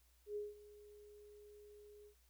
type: tone with ADSR envelope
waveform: sine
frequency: 415.7 Hz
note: G#4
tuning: 2 cents sharp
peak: -39 dBFS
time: 0.26-2.15 s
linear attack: 100 ms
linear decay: 180 ms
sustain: -18 dB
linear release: 89 ms
effects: added 60 Hz sine -70 dBFS peak until 2.29 s + white hiss -75 dBFS RMS until 2.29 s

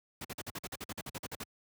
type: noise bursts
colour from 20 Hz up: pink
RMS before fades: -40 dBFS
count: 15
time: 0.21-1.437 s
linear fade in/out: 5 ms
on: 37 ms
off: 48 ms
effects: high-pass 80 Hz 12 dB/octave

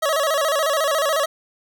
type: tone with vibrato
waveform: 25% pulse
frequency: 599 Hz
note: D5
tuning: 34 cents sharp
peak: -14 dBFS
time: 0.02-1.26 s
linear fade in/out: 10 ms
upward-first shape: square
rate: 14 Hz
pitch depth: 110 cents each way
effects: none

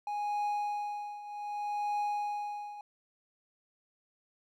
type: tone with tremolo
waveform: triangle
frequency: 828 Hz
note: G#5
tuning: 5 cents flat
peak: -27 dBFS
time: 0.07-2.81 s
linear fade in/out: 2 ms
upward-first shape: triangle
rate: 0.65 Hz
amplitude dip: 80%
effects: none

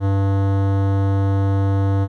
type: tone with hard clipping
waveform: sine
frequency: 98 Hz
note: G2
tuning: in tune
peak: -17 dBFS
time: 0-2.08 s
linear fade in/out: 50 ms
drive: 18 dB
effects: none

